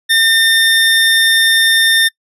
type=tone pair together; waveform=square; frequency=1810 / 3620 Hz; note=A6 / A7; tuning=+48 / +48 cents; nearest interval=octave; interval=1200 cents; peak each=-12 dBFS; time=0.09-2.09 s; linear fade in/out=20 ms; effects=noise-tail reverb RT60 0.1 s tail -26 dB re dry + resampled to 32000 Hz